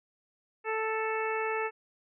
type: harmonic tone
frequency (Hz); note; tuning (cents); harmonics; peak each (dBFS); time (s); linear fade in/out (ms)
440.3; A4; +1; 1 / 2 / 3 / 4 / 5 / 6; -32 / -35 / -37 / -38 / -39 / -40; 0.64-1.71; 50
effects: none